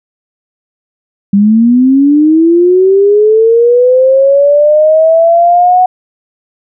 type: linear sweep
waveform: sine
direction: up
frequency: 196 to 740 Hz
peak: -3 dBFS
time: 1.33-5.86 s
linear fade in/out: 5 ms
effects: none